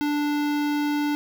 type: tone with notch filter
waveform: square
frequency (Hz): 293.7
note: D4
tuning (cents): 0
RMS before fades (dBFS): -24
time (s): 0.01-1.15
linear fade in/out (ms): 0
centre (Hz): 8600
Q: 0.81
effects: none